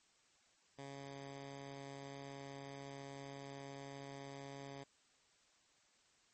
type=tone; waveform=10% pulse; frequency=138.59 Hz; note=C#3; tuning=in tune; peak=-40 dBFS; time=0.78-4.84 s; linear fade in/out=10 ms; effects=white hiss -72 dBFS RMS until 6.33 s + MP3 32 kbps